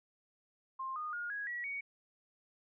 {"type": "tone with pitch steps", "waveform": "sine", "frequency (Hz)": [1057, 1228.3, 1427.3, 1658.6, 1927.4, 2240], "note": ["C6", "D#6", "F6", "G#6", "B6", "C#7"], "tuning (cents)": [17, -23, 37, -3, -43, 18], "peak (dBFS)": -37, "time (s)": [0.79, 1.81], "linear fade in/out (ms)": 10, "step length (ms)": 170, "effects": []}